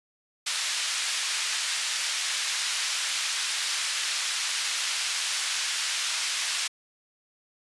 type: band-pass noise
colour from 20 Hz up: white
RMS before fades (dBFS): -29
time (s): 0.46-6.68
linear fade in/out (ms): 10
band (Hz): 1600 to 6000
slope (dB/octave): 12
effects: resampled to 24000 Hz